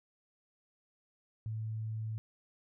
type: tone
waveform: sine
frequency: 110 Hz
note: A2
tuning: in tune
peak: -35 dBFS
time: 1.46-2.18 s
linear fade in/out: 0 ms
effects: none